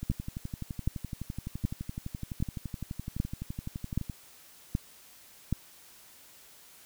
two click trains, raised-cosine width 5 ms, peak -23 / -15 dBFS, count 49 / 8, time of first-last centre 0.03-4.098 / 0.1-5.526 s, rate 11.8 / 1.29 Hz, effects white hiss -55 dBFS RMS until 6.85 s

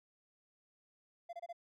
triangle tone bursts, 687 Hz, F5, 29 cents flat, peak -40 dBFS, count 4, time 1.29-1.529 s, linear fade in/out 10 ms, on 41 ms, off 25 ms, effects none

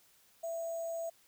sine tone with sample-and-hold, 664 Hz, E5, 12 cents sharp, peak -35 dBFS, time 0.43-1.1 s, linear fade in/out 10 ms, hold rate 7350 Hz, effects white hiss -66 dBFS RMS until 1.27 s

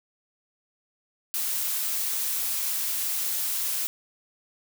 blue noise, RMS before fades -28 dBFS, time 1.34-3.87 s, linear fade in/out 0 ms, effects none

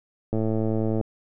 click train, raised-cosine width 2 ms, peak -13 dBFS, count 76, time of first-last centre 0.33-1.012 s, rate 110 Hz, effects none

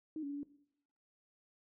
sine tone with pitch steps, 312.4 / 282.4 / 285.1 / 287.1 Hz, D#4 / C#4 / C#4 / D4, +7 / +32 / +49 / -39 cents, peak -38 dBFS, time 0.16-0.432 s, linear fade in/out 2 ms, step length 68 ms, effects noise-tail reverb RT60 0.7 s tail -17 dB re dry

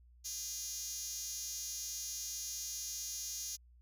5% pulse tone with high-pass filter, 407.6 Hz, G#4, 32 cents flat, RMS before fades -42 dBFS, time 0.24-3.57 s, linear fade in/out 20 ms, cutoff 6600 Hz, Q 4.9, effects added 60 Hz sine -59 dBFS peak until 3.81 s

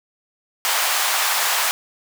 pink high-pass noise, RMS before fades -20 dBFS, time 0.65-1.71 s, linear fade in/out 0 ms, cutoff 740 Hz, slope 24 dB/octave, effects none

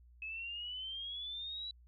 sine exponential sweep, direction up, 2574 to 3951 Hz, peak -40 dBFS, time 0.22-1.71 s, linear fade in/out 2 ms, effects added 60 Hz sine -58 dBFS peak until 1.87 s

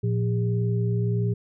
sine tone cluster, 115.7 / 177 / 404 Hz, A#2 / F3 / G#4, -13 / +23 / -48 cents, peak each -22 / -29 / -31 dBFS, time 0.03-1.34 s, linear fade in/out 10 ms, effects none

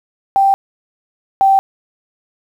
sine tone pair in turn, 784 / 778.6 Hz, G5 / G5, 0 / -12 cents, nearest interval unison, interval 12 cents, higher first, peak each -8 / -7 dBFS, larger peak second, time 0.36-0.54 / 1.41-1.59 s, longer neither, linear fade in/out 0 ms, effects 7-bit

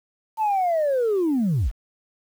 sine linear sweep, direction down, 899 to 30.87 Hz, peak -17 dBFS, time 0.37-1.72 s, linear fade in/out 50 ms, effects tanh soft clip ceiling -16 dBFS + 8-bit

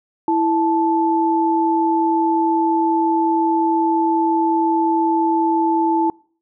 sine tone pair together, 329.6 / 874.4 Hz, E4 / A5, 0 / -11 cents, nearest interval octave + perfect fourth, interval 1689 cents, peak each -17 dBFS, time 0.28-6.1 s, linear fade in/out 2 ms, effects noise-tail reverb RT60 0.5 s tail -26 dB re dry

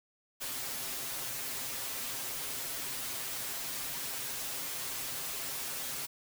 white noise with comb filter, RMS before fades -38 dBFS, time 0.4-6.07 s, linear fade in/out 20 ms, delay 7.5 ms, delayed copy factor +0.8, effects none

